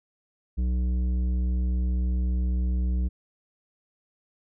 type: tone with tanh clipping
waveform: triangle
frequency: 61.8 Hz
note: B1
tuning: 2 cents sharp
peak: -24 dBFS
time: 0.57-3.09 s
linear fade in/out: 20 ms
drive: 14 dB
effects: none